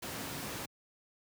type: tone in noise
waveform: sine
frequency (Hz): 274.1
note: C#4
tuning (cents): -19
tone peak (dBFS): -48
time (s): 0.08-0.46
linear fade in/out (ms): 10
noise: pink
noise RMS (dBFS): -40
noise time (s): 0.02-0.66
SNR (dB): -11
effects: high-pass 100 Hz 12 dB/octave